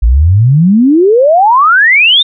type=exponential sweep; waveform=sine; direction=up; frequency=52.4 to 3729 Hz; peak=-3 dBFS; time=0.02-2.23 s; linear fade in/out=10 ms; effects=none